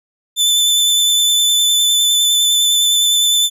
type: tone with vibrato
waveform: sawtooth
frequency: 3520 Hz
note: A7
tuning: in tune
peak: -8 dBFS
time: 0.36-3.5 s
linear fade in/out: 50 ms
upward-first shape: sine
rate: 9.8 Hz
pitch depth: 17 cents each way
effects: resampled to 32000 Hz